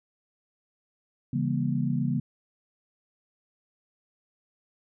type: chord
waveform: sine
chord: C# diminished seventh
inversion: none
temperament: just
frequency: 138.59 / 166.31 / 199.57 / 239.5 Hz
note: C#3 / E3 / G3 / Bb3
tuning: 0 / +16 / +31 / +47 cents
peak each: -28 / -31 / -32 / -29 dBFS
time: 1.33-2.2 s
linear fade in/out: 5 ms
effects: none